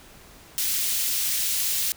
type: high-pass noise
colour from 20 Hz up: white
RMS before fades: -25 dBFS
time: 0.58-1.92 s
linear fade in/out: 0 ms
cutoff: 2800 Hz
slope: 12 dB/octave
effects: pink hiss -49 dBFS RMS until 1.96 s